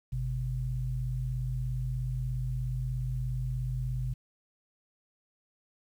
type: tone pair together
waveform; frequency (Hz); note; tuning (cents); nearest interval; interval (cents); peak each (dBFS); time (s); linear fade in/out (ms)
sine; 50.63 / 127.5; G#1 / C3; -43 / -44; octave + major third; 1599; -34 / -31; 0.12-4.14; 10
effects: 10-bit